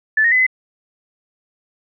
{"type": "tone with pitch steps", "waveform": "sine", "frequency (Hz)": [1746, 1862, 2016, 2033], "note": ["A6", "A#6", "B6", "B6"], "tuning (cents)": [-14, -2, 35, 50], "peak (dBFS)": -11, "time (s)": [0.17, 0.466], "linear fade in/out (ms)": 5, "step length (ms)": 74, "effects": []}